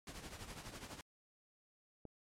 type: noise with tremolo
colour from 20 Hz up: pink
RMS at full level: -47 dBFS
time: 0.07-1.01 s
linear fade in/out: 2 ms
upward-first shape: triangle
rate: 12 Hz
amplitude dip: 70%
type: click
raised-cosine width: 2 ms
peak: -36 dBFS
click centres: 2.053 s
effects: low-pass 10000 Hz 12 dB/octave + MP3 96 kbps